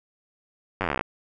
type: slowing click train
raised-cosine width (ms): 0.5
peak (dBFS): -10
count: 16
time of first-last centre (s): 0.81-1.01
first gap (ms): 10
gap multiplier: 1.04
effects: none